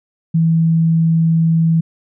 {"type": "tone", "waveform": "sine", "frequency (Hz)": 163.6, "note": "E3", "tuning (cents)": -13, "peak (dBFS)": -10, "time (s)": [0.34, 1.81], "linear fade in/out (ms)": 10, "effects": []}